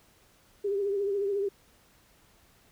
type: tone with vibrato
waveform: sine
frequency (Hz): 400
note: G4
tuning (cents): +35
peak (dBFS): -26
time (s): 0.64-1.49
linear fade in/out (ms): 10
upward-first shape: triangle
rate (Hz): 14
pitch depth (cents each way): 62
effects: pink hiss -62 dBFS RMS until 2.71 s